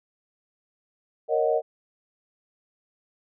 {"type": "chord", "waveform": "sine", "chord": "D# minor seventh", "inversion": "second", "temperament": "equal", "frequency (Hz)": [466.2, 554.4, 622.3, 740], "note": ["A#4", "C#5", "D#5", "F#5"], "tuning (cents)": [0, 0, 0, 0], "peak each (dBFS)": [-24, -28, -24, -29], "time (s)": [1.28, 1.62], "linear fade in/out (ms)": 50, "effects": []}